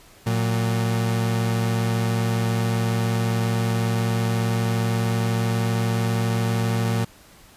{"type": "tone pair together", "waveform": "35% pulse", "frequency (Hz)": [114.72, 182.1], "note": ["A#2", "F#3"], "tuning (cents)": [-27, -27], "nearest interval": "minor sixth", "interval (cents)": 800, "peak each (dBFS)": [-19, -26], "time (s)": [0.26, 7.05], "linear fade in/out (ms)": 10, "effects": ["pink hiss -50 dBFS RMS until 7.56 s", "resampled to 32000 Hz"]}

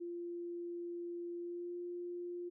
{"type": "tone with pitch glide", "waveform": "sine", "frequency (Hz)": [346, 351], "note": ["F4", "F4"], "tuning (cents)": [-16, 9], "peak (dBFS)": -40, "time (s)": [0, 2.5], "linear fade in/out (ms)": 20, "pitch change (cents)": 25, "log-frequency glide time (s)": [1.37, 1.77], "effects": []}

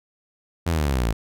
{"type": "linear sweep", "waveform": "sawtooth", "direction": "down", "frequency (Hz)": [87.31, 52], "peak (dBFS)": -16, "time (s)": [0.66, 1.13], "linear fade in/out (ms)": 10, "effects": []}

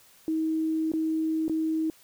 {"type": "tone with dropouts", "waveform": "sine", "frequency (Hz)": 318.1, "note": "D#4", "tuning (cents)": 38, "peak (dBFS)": -24, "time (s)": [0.28, 1.9], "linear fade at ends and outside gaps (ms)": 1, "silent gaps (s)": [[0.918, 0.936], [1.481, 1.496]], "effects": ["white hiss -57 dBFS RMS until 2.03 s"]}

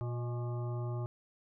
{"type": "harmonic tone with a mistuned harmonic", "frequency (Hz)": 120, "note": "B2", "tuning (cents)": -49, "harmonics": [1, 3, 5, 7, 9, 10], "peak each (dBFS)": [-34, -44, -48, -51, -53, -54], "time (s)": [0.01, 1.06], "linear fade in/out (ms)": 0, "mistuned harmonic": 5, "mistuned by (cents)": 47, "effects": []}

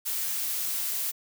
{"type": "noise", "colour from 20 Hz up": "blue", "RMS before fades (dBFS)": -30, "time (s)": [0.05, 1.12], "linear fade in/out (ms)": 20, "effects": []}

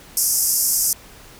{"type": "band-pass noise", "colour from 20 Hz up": "white", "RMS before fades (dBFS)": -19, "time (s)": [0.17, 0.93], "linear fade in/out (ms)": 2, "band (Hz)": [5000, 14000], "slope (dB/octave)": 96, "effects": ["pink hiss -44 dBFS RMS until 1.39 s"]}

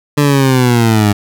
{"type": "linear sweep", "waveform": "20% pulse", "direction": "down", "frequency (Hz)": [147.7, 101.1], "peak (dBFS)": -3, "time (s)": [0.17, 1.13], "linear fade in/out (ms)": 10, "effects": []}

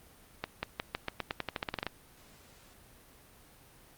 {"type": "accelerating click train", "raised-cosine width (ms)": 0.3, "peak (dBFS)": -16, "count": 16, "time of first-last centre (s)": [0.44, 1.867], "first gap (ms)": 190, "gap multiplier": 0.89, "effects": ["pink hiss -58 dBFS RMS until 3.97 s", "Opus 32 kbps"]}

